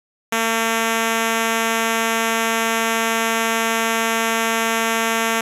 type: tone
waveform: 5% pulse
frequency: 226.5 Hz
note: A#3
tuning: 50 cents flat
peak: -6 dBFS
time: 0.32-5.41 s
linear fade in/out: 5 ms
effects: resampled to 32000 Hz + 8-bit